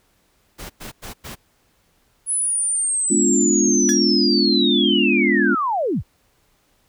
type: noise bursts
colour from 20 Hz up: pink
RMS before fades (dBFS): -34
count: 4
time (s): 0.58-1.357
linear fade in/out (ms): 20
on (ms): 120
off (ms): 99
type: linear sweep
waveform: sine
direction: down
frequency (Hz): 10300 to 32.64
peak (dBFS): -18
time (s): 2.26-6.03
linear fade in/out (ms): 50
type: chord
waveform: sine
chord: G# diminished seventh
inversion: none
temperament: equal with one note detuned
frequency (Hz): 207.7 / 246.9 / 288.3 / 349.2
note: G#3 / B3 / D4 / F4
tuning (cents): 0 / 0 / -32 / 0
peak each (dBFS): -21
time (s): 3.1-5.55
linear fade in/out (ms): 10
type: tone with exponential decay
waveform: sawtooth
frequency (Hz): 1699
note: G#6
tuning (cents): +39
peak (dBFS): -17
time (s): 3.89-4.02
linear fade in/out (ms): 0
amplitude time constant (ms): 27
effects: pink hiss -62 dBFS RMS until 6.88 s